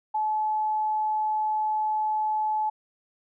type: tone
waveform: sine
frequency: 860 Hz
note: A5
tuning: 40 cents flat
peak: -23 dBFS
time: 0.14-2.7 s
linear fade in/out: 10 ms
effects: none